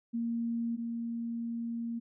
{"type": "tone pair in turn", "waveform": "sine", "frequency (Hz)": [232.6, 232.6], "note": ["A#3", "A#3"], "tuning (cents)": [-4, -4], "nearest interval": "unison", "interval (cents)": 0, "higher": "neither", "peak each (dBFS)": [-30, -33], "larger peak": "first", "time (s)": [[0.13, 0.77], [0.77, 2]], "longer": "second", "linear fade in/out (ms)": 20, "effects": []}